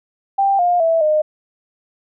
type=tone with pitch steps; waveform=sine; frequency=788 / 707 / 657 / 613 Hz; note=G5 / F5 / E5 / D#5; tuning=+9 / +21 / -6 / -26 cents; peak=-12 dBFS; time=0.38-1.22 s; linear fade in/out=10 ms; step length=210 ms; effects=none